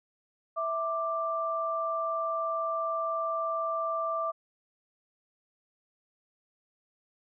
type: tone pair together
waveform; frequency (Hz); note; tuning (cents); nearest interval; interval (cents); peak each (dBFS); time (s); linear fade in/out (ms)
sine; 656 / 1179; E5 / D6; -9 / +6; minor seventh; 1015; -32 / -30; 0.56-4.32; 20
effects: none